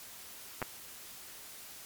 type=clicks; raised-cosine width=0.5 ms; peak=-19 dBFS; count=2; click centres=0.618 / 0.626 s; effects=white hiss -49 dBFS RMS until 1.85 s + MP3 96 kbps